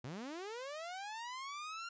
sawtooth linear sweep, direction up, 112.8 to 1400 Hz, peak -39 dBFS, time 0.04-1.89 s, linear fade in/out 5 ms, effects resampled to 16000 Hz

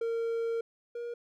triangle tone pair in turn, 459.9 / 474.2 Hz, A#4 / A#4, -23 / +30 cents, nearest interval minor second, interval 53 cents, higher second, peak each -27 / -33 dBFS, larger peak first, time 0.01-0.61 / 0.95-1.14 s, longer first, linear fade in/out 5 ms, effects none

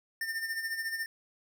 square tone with tremolo, 1805 Hz, A6, 44 cents sharp, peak -31 dBFS, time 0.21-1.06 s, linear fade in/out 2 ms, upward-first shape sine, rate 14 Hz, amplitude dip 60%, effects none

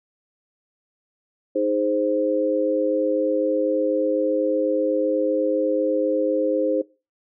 sine chord, Ab major, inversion second, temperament equal, 311.1 / 415.3 / 523.3 Hz, Eb4 / Ab4 / C5, 0 / 0 / 0 cents, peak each -24 / -26 / -21 dBFS, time 1.55-6.82 s, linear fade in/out 10 ms, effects noise-tail reverb RT60 0.3 s tail -21 dB re dry

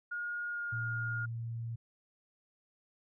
sine tone with pitch glide, 1430 to 1420.1 Hz, F6 to F6, +41 to +29 cents, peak -35 dBFS, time 0.11-1.26 s, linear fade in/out 10 ms, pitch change -12 cents, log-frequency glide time 0.51-0.6 s
sine tone, 115.6 Hz, A#2, 14 cents flat, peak -36 dBFS, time 0.72-1.76 s, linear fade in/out 10 ms
effects none

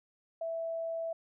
sine tone, 659.3 Hz, E5, in tune, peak -33 dBFS, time 0.41-1.13 s, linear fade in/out 5 ms, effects none

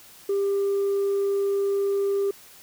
sine tone, 397.6 Hz, G4, 25 cents sharp, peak -19 dBFS, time 0.29-2.31 s, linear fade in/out 5 ms, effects tanh soft clip ceiling -19 dBFS + white hiss -49 dBFS RMS until 2.62 s

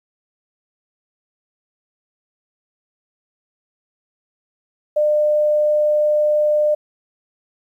sine tone, 601 Hz, D5, 40 cents sharp, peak -13 dBFS, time 4.96-6.75 s, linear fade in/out 10 ms, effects 9-bit

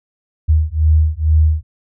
sine beating tone pair, 77 / 79.2 Hz, D#2 / D#2, -17 / +31 cents, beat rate 2.2 Hz, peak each -13 dBFS, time 0.48-1.63 s, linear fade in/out 20 ms, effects none

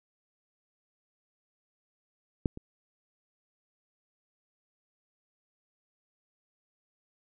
clicks, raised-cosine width 3 ms, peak -13 / -28 dBFS, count 2, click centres 2.458 / 2.574 s, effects none

